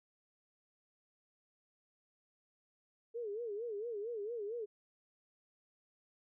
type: tone with vibrato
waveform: sine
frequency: 440 Hz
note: A4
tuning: in tune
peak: -38 dBFS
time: 3.14-4.66 s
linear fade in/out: 20 ms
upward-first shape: sine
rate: 4.4 Hz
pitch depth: 160 cents each way
effects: none